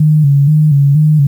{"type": "tone with vibrato", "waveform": "sine", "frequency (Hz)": 146.83, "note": "D3", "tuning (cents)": 0, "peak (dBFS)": -5, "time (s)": [0, 1.27], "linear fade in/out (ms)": 5, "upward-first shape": "square", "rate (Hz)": 2.1, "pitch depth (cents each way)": 73, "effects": ["7-bit"]}